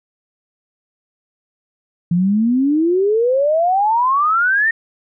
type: exponential sweep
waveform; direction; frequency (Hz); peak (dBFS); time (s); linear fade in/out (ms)
sine; up; 167.7 to 1857; -12; 2.11-4.71; 5
effects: none